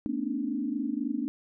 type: tone cluster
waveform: sine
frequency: 223.3 / 246.2 / 274.7 / 298.6 Hz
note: A3 / B3 / C#4 / D4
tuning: +26 / -5 / -16 / +29 cents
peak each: -35 / -34 / -33 / -33 dBFS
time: 0.06-1.28 s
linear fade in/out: 0 ms
effects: none